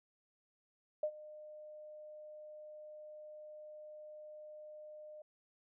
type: tone with ADSR envelope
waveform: sine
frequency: 608 Hz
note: D#5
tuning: 40 cents flat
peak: -30 dBFS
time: 1.03-5.22 s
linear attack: 4 ms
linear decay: 71 ms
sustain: -19 dB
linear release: 4 ms
effects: none